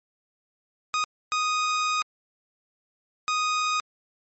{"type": "tone bursts at uneven times", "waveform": "sawtooth", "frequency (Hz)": 1244.5, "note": "D#6", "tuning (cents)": 0, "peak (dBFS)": -19, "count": 3, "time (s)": [[0.94, 1.04], [1.32, 2.02], [3.28, 3.8]], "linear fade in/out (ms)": 0, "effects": ["MP3 32 kbps"]}